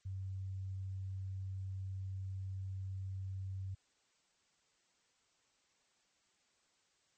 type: tone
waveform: sine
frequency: 95.5 Hz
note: G2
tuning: 45 cents flat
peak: -39 dBFS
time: 0.05-3.75 s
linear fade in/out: 10 ms
effects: white hiss -75 dBFS RMS until 7.17 s + MP3 32 kbps